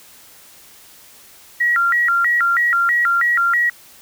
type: tone with vibrato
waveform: sine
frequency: 1627 Hz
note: G#6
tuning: 36 cents flat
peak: -13 dBFS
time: 1.6-3.7 s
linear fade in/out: 10 ms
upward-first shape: square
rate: 3.1 Hz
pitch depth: 280 cents each way
effects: white hiss -45 dBFS RMS until 4.01 s